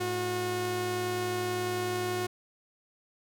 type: tone pair together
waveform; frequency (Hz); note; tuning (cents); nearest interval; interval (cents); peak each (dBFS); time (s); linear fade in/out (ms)
sawtooth; 108 / 362.3; A2 / F#4; -32 / -36; octave + major sixth; 2096; -33 / -26; 0-2.27; 10
effects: none